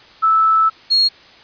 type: tone pair in turn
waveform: sine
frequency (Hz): 1312 / 4292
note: E6 / C8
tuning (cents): -9 / +43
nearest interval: octave + major sixth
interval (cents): 2052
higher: second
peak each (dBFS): -10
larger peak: neither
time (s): 0.22-0.7 / 0.9-1.09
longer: first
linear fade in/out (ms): 20
effects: white hiss -44 dBFS RMS until 1.43 s + resampled to 11025 Hz